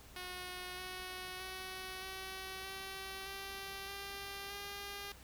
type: tone with pitch steps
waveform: 5% pulse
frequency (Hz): 363.5 / 368.8 / 374.2 / 379.6 / 385.1 / 390.7 / 396.4 / 402.2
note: F#4 / F#4 / F#4 / F#4 / G4 / G4 / G4 / G4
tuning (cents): -31 / -6 / +20 / +44 / -31 / -6 / +19 / +44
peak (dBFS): -32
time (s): 0.16-5.12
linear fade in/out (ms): 2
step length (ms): 620
effects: added 60 Hz sine -60 dBFS peak until 5.23 s + pink hiss -58 dBFS RMS until 5.23 s